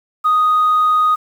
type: tone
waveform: sine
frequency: 1244.5 Hz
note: D#6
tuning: in tune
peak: -9 dBFS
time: 0.24-1.16 s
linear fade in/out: 20 ms
effects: tanh soft clip ceiling -8 dBFS + 7-bit

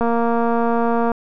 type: click train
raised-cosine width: 1 ms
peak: -7 dBFS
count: 259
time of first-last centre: 0.01-1.117 s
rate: 233 Hz
effects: none

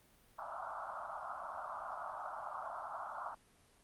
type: band-pass noise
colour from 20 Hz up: white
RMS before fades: -44 dBFS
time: 0.38-3.35 s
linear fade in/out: 10 ms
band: 600 to 1400 Hz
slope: 96 dB/octave
effects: pink hiss -67 dBFS RMS until 3.83 s + Opus 32 kbps

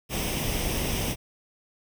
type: noise with comb filter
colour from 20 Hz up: pink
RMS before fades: -28 dBFS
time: 0.09-1.16 s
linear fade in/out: 50 ms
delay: 0.35 ms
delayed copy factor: +0.6
effects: none

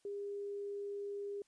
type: tone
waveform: sine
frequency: 404.2 Hz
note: G#4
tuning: 47 cents flat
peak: -39 dBFS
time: 0.05-1.42 s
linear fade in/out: 2 ms
effects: white hiss -75 dBFS RMS until 1.47 s + resampled to 22050 Hz

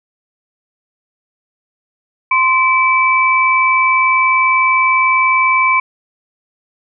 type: tone pair together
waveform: sine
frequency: 1041 / 2310 Hz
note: C6 / D7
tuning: -9 / -29 cents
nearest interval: octave + major second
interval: 1380 cents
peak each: -12 dBFS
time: 2.31-5.8 s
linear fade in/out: 5 ms
effects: none

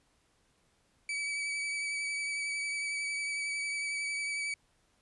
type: tone with vibrato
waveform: 40% pulse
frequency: 2288 Hz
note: D7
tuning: 46 cents flat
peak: -32 dBFS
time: 1.09-4.54 s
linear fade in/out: 2 ms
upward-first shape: triangle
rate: 11 Hz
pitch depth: 23 cents each way
effects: pink hiss -71 dBFS RMS until 5.01 s + resampled to 24000 Hz

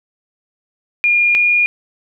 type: tone pair in turn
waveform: sine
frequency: 2418 / 2429 Hz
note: D7 / D#7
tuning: +50 / -42 cents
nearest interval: unison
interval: 8 cents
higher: second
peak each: -10 dBFS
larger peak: neither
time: 1.04-1.35 / 1.35-1.66 s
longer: neither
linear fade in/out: 0 ms
effects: none

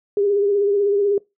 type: tone with vibrato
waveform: sine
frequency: 404.4 Hz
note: G#4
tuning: 46 cents flat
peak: -15 dBFS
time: 0.17-1.18 s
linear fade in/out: 2 ms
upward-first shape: triangle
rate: 16 Hz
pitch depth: 53 cents each way
effects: noise-tail reverb RT60 0.2 s tail -22 dB re dry

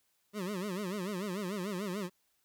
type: tone with vibrato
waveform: 25% pulse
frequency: 193.4 Hz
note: G3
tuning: 23 cents flat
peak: -31 dBFS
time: 0.33-2.1 s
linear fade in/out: 50 ms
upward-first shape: sine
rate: 6.8 Hz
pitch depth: 170 cents each way
effects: white hiss -75 dBFS RMS until 2.44 s

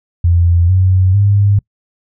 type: tone with pitch steps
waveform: sine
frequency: 86 / 93.24 / 101.1 Hz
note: F2 / F#2 / G#2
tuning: -26 / +14 / -46 cents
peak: -7 dBFS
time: 0.24-1.59 s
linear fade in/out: 5 ms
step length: 450 ms
effects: noise-tail reverb RT60 0.1 s tail -25 dB re dry

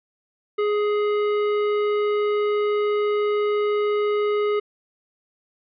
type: tone with hard clipping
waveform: sine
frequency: 417 Hz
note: G#4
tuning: 7 cents sharp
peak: -21 dBFS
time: 0.58-4.6 s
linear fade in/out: 10 ms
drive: 12 dB
effects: resampled to 11025 Hz

